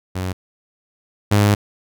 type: tone pair in turn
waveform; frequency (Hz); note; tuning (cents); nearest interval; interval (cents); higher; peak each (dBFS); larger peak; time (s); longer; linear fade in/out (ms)
sawtooth; 92.5 / 102.97; F#2 / G#2; 0 / -14; major second; 186; second; -18 / -8; second; 0.15-0.33 / 1.31-1.55; second; 10
effects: none